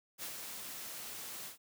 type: noise with ADSR envelope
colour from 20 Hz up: white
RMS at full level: -41 dBFS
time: 0.18-1.58 s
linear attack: 49 ms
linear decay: 84 ms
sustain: -4 dB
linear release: 120 ms
effects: high-pass 100 Hz 12 dB/octave